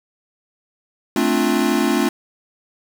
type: chord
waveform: square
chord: D minor seventh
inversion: second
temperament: equal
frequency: 220 / 261.6 / 293.7 / 349.2 Hz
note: A3 / C4 / D4 / F4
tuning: 0 / 0 / 0 / 0 cents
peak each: -22 dBFS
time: 1.16-2.09 s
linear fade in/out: 2 ms
effects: 7-bit